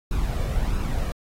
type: noise with flanger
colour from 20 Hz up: brown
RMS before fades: -24 dBFS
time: 0.11-1.12 s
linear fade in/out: 2 ms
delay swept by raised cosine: 0.75 to 1.74 ms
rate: 1.5 Hz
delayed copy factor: +0.5
effects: AAC 48 kbps